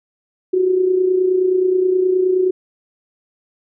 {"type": "tone with amplitude modulation", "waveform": "sine", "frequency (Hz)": 370, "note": "F#4", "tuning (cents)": 0, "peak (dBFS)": -10, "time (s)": [0.53, 2.51], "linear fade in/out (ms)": 10, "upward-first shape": "sine", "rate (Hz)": 29.5, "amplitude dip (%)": 55, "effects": []}